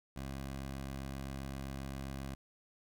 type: tone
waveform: 15% pulse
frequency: 67.6 Hz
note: C#2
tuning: 43 cents flat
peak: -34 dBFS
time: 0.16-2.35 s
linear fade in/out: 5 ms
effects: none